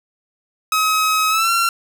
sawtooth tone with pitch glide, 1274 to 1365.4 Hz, D#6 to F6, +41 to -40 cents, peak -11 dBFS, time 0.72-1.69 s, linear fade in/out 2 ms, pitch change +119 cents, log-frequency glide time 1.29-1.5 s, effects none

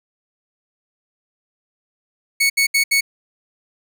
sawtooth tone bursts, 2217 Hz, C#7, in tune, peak -10 dBFS, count 4, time 2.4-3.009 s, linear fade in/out 10 ms, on 99 ms, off 71 ms, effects none

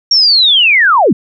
sine linear sweep, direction down, 5620 to 154.6 Hz, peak -5 dBFS, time 0.11-1.13 s, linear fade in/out 5 ms, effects none

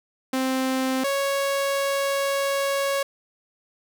sawtooth tone pair in turn, 261.6 / 554.3 Hz, C4 / C#5, 0 / 0 cents, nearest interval octave + minor second, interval 1300 cents, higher second, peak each -18 dBFS, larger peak neither, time 0.33-1.04 / 1.04-3.03 s, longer second, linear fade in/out 5 ms, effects none

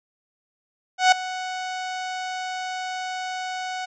sawtooth tone with ADSR envelope, 741 Hz, F#5, 2 cents sharp, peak -7 dBFS, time 0.98-3.86 s, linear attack 140 ms, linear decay 5 ms, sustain -17 dB, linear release 16 ms, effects resampled to 16000 Hz

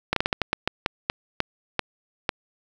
slowing click train, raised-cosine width 0.3 ms, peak -5 dBFS, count 13, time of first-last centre 0.13-2.292 s, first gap 33 ms, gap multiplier 1.28, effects 7-bit

